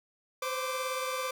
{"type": "tone cluster", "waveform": "sawtooth", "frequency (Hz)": [514, 532, 1175], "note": ["C5", "C5", "D6"], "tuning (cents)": [-31, 29, 1], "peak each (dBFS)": [-31, -38, -31], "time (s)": [0.42, 1.31], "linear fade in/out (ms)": 5, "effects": []}